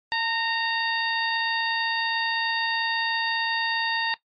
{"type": "harmonic tone with a mistuned harmonic", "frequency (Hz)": 923, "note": "A#5", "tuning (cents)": -17, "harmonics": [1, 2, 3, 4, 5], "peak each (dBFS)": [-27, -27, -31, -31, -33], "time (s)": [0.12, 4.14], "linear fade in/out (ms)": 0, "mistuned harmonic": 1, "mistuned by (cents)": -32, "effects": ["noise-tail reverb RT60 0.1 s tail -17 dB re dry", "MP3 32 kbps"]}